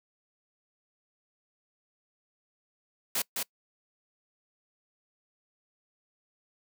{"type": "noise with echo", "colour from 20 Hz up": "white", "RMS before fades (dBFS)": -29, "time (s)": [3.15, 3.22], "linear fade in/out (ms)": 5, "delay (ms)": 210, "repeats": 1, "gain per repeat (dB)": -3, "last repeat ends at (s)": 3.43, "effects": ["noise-tail reverb RT60 0.1 s tail -24 dB re dry", "high-pass 150 Hz 12 dB/octave"]}